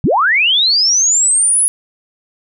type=linear sweep; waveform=sine; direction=up; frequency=99.2 to 10548 Hz; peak=-9 dBFS; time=0.04-1.68 s; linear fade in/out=0 ms; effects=none